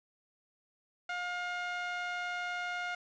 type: tone with low-pass filter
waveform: 5% pulse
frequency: 712 Hz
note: F5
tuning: 33 cents sharp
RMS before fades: -37 dBFS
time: 1.09-2.95 s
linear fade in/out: 5 ms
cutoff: 1700 Hz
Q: 1.4
effects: resampled to 16000 Hz + 9-bit